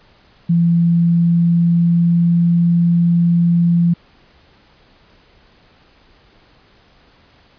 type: tone with pitch glide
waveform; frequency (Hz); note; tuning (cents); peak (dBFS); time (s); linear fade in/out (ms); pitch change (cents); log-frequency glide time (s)
sine; 169.7 to 171.18; F3 to F3; -49 to -34; -10; 0.49-3.94; 10; +15; 0.86-2.66
effects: pink hiss -51 dBFS RMS until 7.58 s + resampled to 11025 Hz